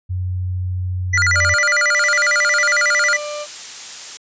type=tone with pitch glide; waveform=sine; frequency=91.4 to 88.39 Hz; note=F#2 to F2; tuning=-21 to +21 cents; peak=-19 dBFS; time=0.09-1.55 s; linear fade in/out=20 ms; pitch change=-58 cents; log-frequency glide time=1.19-1.37 s
type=tone with vibrato; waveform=square; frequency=1674 Hz; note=G#6; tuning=13 cents sharp; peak=-14 dBFS; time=1.13-3.17 s; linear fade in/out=10 ms; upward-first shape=square; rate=11 Hz; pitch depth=290 cents each way
type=tone; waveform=35% pulse; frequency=594 Hz; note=D5; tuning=20 cents sharp; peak=-23 dBFS; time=1.33-3.47 s; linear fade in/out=50 ms
type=noise; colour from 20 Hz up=blue; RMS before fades=-27 dBFS; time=1.96-4.17 s; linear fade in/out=0 ms
effects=resampled to 16000 Hz